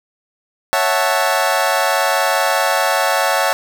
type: chord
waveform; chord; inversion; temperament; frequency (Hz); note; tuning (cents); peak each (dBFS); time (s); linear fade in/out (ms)
25% pulse; F# minor seventh; second; equal; 554.4 / 659.3 / 740 / 880; C#5 / E5 / F#5 / A5; 0 / 0 / 0 / 0; -16; 0.73-3.53; 0
effects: none